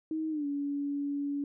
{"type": "tone with pitch glide", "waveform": "sine", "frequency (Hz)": [315.8, 284.6], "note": ["D#4", "C#4"], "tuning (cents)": [26, 46], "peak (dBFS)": -30, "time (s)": [0.11, 1.44], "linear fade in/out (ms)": 2, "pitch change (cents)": -180, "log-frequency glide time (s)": [0.3, 0.46], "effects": []}